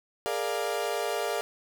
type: chord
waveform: 35% pulse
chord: Bb dominant seventh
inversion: third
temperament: equal with one note detuned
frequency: 415.3 / 466.2 / 591.8 / 698.5 Hz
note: Ab4 / Bb4 / D5 / F5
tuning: 0 / 0 / +13 / 0 cents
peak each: -32 dBFS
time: 0.26-1.41 s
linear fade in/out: 0 ms
effects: none